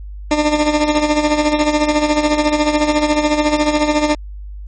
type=tone with tremolo; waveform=20% pulse; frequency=300 Hz; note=D4; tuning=37 cents sharp; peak=-5 dBFS; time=0.31-4.15 s; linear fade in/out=2 ms; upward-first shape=sine; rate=14 Hz; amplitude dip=65%; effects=added 50 Hz sine -27 dBFS peak until 4.67 s + MP3 32 kbps